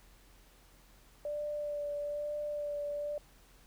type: tone with vibrato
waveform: sine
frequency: 587.3 Hz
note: D5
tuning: in tune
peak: -34 dBFS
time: 1.25-3.18 s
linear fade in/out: 2 ms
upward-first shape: sine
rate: 1.1 Hz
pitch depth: 17 cents each way
effects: added 43 Hz sine -61 dBFS peak until 3.66 s + pink hiss -63 dBFS RMS until 3.66 s